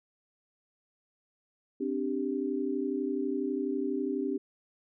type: chord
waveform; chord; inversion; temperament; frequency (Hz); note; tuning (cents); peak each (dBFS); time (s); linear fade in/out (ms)
sine; C suspended second; none; equal; 261.6 / 293.7 / 392; C4 / D4 / G4; 0 / 0 / 0; -33; 1.8-4.38; 10
effects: none